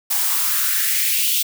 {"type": "noise with high-pass filter sweep", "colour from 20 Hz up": "blue", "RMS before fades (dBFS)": -19, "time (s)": [0.1, 1.43], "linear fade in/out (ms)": 10, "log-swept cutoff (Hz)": [780, 3300], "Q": 3, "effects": []}